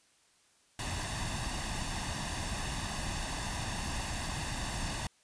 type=noise with comb filter; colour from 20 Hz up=pink; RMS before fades=-36 dBFS; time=0.79-5.07 s; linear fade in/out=2 ms; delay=1.1 ms; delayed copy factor=+0.65; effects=white hiss -67 dBFS RMS until 5.23 s + resampled to 22050 Hz